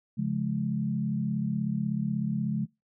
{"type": "chord", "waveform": "sine", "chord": "Db major", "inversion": "none", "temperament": "equal with one note detuned", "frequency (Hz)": [138.59, 174.61, 211.2], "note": ["Db3", "F3", "Ab3"], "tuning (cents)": [0, 0, 29], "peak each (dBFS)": [-31, -32, -29], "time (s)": [0.17, 2.66], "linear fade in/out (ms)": 20, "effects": ["noise-tail reverb RT60 0.2 s tail -21 dB re dry"]}